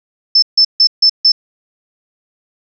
sine tone bursts, 5280 Hz, E8, 2 cents sharp, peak -5 dBFS, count 5, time 0.35-1.32 s, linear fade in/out 5 ms, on 74 ms, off 150 ms, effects none

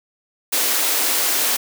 white high-pass noise, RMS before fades -19 dBFS, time 0.52-1.57 s, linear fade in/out 10 ms, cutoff 240 Hz, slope 96 dB/octave, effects none

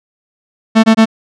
45% pulse tone bursts, 222.3 Hz, A3, 18 cents sharp, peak -4 dBFS, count 3, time 0.75-1.057 s, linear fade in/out 20 ms, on 87 ms, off 23 ms, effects low-pass 5000 Hz 12 dB/octave

